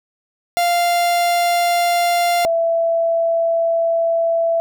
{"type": "tone pair in turn", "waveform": ["45% pulse", "sine"], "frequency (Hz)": [696, 666.1], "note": ["F5", "E5"], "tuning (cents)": [-6, 18], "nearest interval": "minor second", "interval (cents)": 76, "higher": "first", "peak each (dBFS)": -14, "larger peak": "neither", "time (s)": [[0.57, 2.45], [2.45, 4.6]], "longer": "second", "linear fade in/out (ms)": 0, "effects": []}